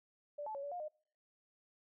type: tone with pitch steps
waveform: sine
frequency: 585 / 867 / 557 / 573 / 710 / 611 Hz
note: D5 / A5 / C#5 / D5 / F5 / D#5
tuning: -7 / -26 / +8 / -43 / +28 / -32 cents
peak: -40 dBFS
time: 0.38-0.884 s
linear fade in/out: 10 ms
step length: 84 ms
effects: noise-tail reverb RT60 0.5 s tail -26 dB re dry